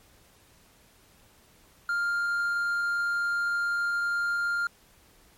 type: tone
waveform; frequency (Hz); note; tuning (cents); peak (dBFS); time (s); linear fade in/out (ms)
triangle; 1400; F6; +4; -23; 1.89-4.67; 2
effects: pink hiss -59 dBFS RMS until 5.37 s + MP3 64 kbps